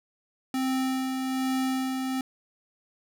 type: tone with tremolo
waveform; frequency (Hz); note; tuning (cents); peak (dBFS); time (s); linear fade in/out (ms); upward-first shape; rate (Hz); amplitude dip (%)
square; 261.6; C4; 0; -25; 0.54-2.21; 2; sine; 1.2; 35
effects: none